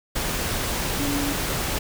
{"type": "tone in noise", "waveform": "sine", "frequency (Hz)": 284.6, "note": "C#4", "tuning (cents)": 46, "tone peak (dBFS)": -25, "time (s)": [0.99, 1.33], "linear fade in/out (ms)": 10, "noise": "pink", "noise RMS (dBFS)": -26, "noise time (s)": [0.15, 1.79], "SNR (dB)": -2, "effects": []}